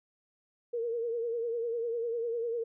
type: tone with vibrato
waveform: sine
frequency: 466.2 Hz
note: A#4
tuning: in tune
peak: -30 dBFS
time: 0.73-2.64 s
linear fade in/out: 10 ms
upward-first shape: triangle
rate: 10 Hz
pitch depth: 70 cents each way
effects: none